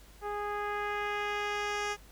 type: tone with low-pass filter sweep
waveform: 10% pulse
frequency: 413 Hz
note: G#4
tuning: 10 cents flat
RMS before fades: -34 dBFS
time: 0.21-1.97 s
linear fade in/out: 50 ms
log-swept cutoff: 940 to 6800 Hz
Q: 0.97
effects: added 50 Hz sine -54 dBFS peak until 2.11 s + pink hiss -58 dBFS RMS until 2.11 s